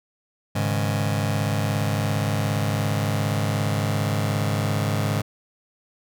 sawtooth chord, Ab suspended fourth, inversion none, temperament just, 103.83 / 138.43 / 155.74 Hz, Ab2 / Db3 / Eb3, 0 / -2 / +2 cents, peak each -19 / -23 / -24 dBFS, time 0.55-5.22 s, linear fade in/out 10 ms, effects none

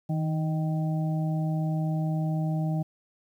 harmonic tone with a mistuned harmonic, 155.56 Hz, D#3, in tune, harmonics 1 / 2 / 4 / 5, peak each -25 / -36 / -39 / -40 dBFS, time 0.09-2.83 s, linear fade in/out 10 ms, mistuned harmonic 1, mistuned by +38 cents, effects 10-bit

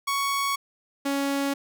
sawtooth tone pair in turn, 1114 / 278.5 Hz, C#6 / C#4, +8 / +8 cents, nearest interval 2 octaves, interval 2400 cents, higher first, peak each -20 dBFS, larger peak neither, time 0.07-0.56 / 1.05-1.54 s, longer neither, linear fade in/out 10 ms, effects none

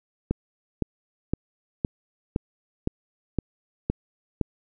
click train, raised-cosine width 3 ms, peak -10 dBFS, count 9, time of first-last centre 0.31-4.413 s, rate 1.95 Hz, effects none

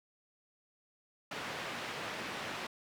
white band-pass noise, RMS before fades -41 dBFS, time 1.31-2.67 s, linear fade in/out 5 ms, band 120 to 2400 Hz, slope 12 dB/octave, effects none

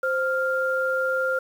sine tone pair together, 522.3 / 1396.9 Hz, C5 / F6, -3 / 0 cents, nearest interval octave + perfect fourth, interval 1703 cents, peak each -24 dBFS, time 0.03-1.39 s, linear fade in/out 5 ms, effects 8-bit

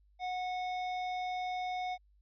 sine tone with hard clipping, 732 Hz, F#5, 19 cents flat, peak -36 dBFS, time 0.19-1.98 s, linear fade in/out 50 ms, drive 14 dB, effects added 50 Hz sine -63 dBFS peak until 2.21 s + resampled to 11025 Hz

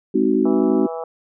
sine chord, Ab dominant seventh, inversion none, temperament just, 207.7 / 259.6 / 311.5 / 373.8 Hz, Ab3 / C4 / Eb4 / Gb4, 0 / -13 / +2 / +18 cents, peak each -22 / -19 / -20 / -19 dBFS, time 0.14-0.87 s, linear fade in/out 10 ms
harmonic tone, 164 Hz, E3, 9 cents flat, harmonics 3 / 4 / 5 / 6 / 7 / 8, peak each -28 / -31 / -32 / -39 / -39 / -40 dBFS, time 0.45-1.04 s, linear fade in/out 2 ms
effects none

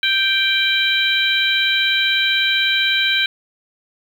harmonic tone, 784 Hz, G5, in tune, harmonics 2 / 3 / 4 / 5, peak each -20 / -20 / -20 / -20 dBFS, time 0.03-3.26 s, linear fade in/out 2 ms, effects 7-bit

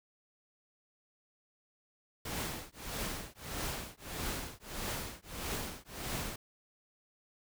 pink noise with tremolo, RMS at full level -36 dBFS, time 2.25-6.36 s, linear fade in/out 5 ms, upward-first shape triangle, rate 1.6 Hz, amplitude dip 100%, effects none

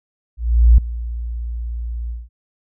sine tone with ADSR envelope, 58.27 Hz, A#1, in tune, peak -4 dBFS, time 0.37-2.29 s, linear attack 410 ms, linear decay 4 ms, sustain -18 dB, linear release 190 ms, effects none

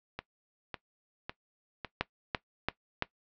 two click trains, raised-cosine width 0.3 ms, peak -12 / -20 dBFS, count 4 / 4, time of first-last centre 2.01-3.024 / 0.19-1.847 s, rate 2.96 / 1.81 Hz, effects noise-tail reverb RT60 0.1 s tail -18 dB re dry + low-pass 4000 Hz 12 dB/octave

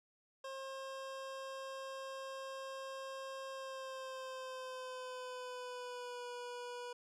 25% pulse tone with pitch glide, 535 to 487.8 Hz, C5 to B4, +38 to -21 cents, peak -40 dBFS, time 0.44-6.93 s, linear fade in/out 5 ms, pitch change -159 cents, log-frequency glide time 3.51-6.27 s, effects low-pass 8000 Hz 12 dB/octave

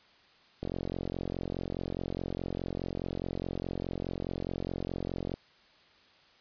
click train, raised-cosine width 2 ms, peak -21 dBFS, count 212, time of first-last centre 0.63-5.34 s, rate 44.8 Hz, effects white hiss -61 dBFS RMS until 6.4 s + resampled to 11025 Hz

